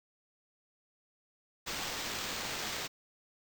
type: noise with sample-and-hold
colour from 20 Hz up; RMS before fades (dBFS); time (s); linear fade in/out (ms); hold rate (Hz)
white; -38; 1.66-2.88; 20; 11025
effects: none